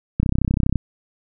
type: click train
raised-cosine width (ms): 5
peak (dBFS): -6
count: 19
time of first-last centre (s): 0.2-0.757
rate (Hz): 32.3
effects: none